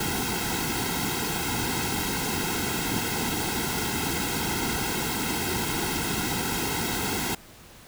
pink noise with comb filter, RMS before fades -28 dBFS, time 0-7.35 s, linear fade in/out 5 ms, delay 1.7 ms, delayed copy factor -1, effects pink hiss -49 dBFS RMS until 7.87 s

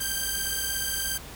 5% pulse beating tone pair, 1568 / 1585 Hz, G6 / G6, 0 / +19 cents, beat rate 17 Hz, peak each -19 dBFS, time 0-1.18 s, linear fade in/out 10 ms, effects added 60 Hz sine -43 dBFS peak until 1.35 s + pink hiss -43 dBFS RMS until 1.35 s

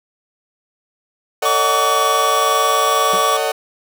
35% pulse chord, D# half-diminished seventh, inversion second, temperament just, 448 / 560 / 622.3 / 746.7 Hz, A4 / C#5 / D#5 / F#5, +31 / +18 / 0 / +16 cents, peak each -21 dBFS, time 1.42-3.52 s, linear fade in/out 5 ms
square tone, 1142 Hz, D6, 49 cents flat, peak -16 dBFS, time 1.45-3.37 s, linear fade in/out 5 ms
20% pulse tone with exponential decay, 191.4 Hz, G3, 41 cents flat, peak -17 dBFS, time 3.13-3.25 s, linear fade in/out 5 ms, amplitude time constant 25 ms
effects none

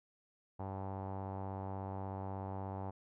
sawtooth tone with low-pass filter, 96.5 Hz, G2, 27 cents flat, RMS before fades -42 dBFS, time 0.59-2.91 s, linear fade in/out 10 ms, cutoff 850 Hz, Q 3.9, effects none

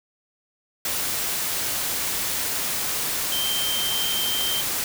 sine tone in noise, 3136 Hz, G7, in tune, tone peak -25 dBFS, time 3.32-4.61 s, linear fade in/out 2 ms, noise white, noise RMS -26 dBFS, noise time 0.85-4.84 s, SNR -2 dB, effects none

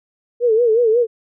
sine tone with vibrato, 460.1 Hz, A#4, 23 cents flat, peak -11 dBFS, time 0.4-1.07 s, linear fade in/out 50 ms, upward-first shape sine, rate 5.5 Hz, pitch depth 110 cents each way, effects none

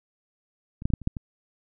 clicks, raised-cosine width 5 ms, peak -25 / -11 / -18 / -10 / -28 / -11 / -21 dBFS, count 7, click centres 0.821 / 0.855 / 0.903 / 0.937 / 1.017 / 1.074 / 1.168 s, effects none

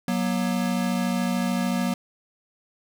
square tone pair together, 185 / 238.6 Hz, F#3 / A#3, 0 / +41 cents, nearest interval major third, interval 441 cents, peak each -26 dBFS, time 0.08-1.94 s, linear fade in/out 2 ms, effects none

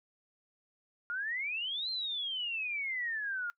sine exponential two-way sweep, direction up then down, 1397 to 4194 to 1397 Hz, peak -33 dBFS, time 1.1-3.5 s, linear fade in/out 0 ms, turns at 1.9 s, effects noise-tail reverb RT60 0.1 s tail -22 dB re dry

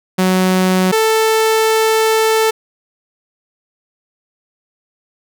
sawtooth tone pair in turn, 185.7 / 441.7 Hz, F#3 / A4, +7 / +7 cents, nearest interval octave + minor third, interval 1500 cents, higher second, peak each -7 dBFS, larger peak neither, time 0.18-0.92 / 0.92-2.51 s, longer second, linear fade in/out 10 ms, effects none

